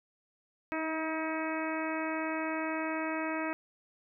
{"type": "harmonic tone with a mistuned harmonic", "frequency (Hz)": 318.7, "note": "D#4", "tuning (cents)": 42, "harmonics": [1, 2, 3, 4, 5, 6, 7, 8], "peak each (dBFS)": [-35, -38, -40, -41, -42, -43, -43, -44], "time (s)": [0.72, 3.53], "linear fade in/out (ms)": 0, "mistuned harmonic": 1, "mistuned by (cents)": -18, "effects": []}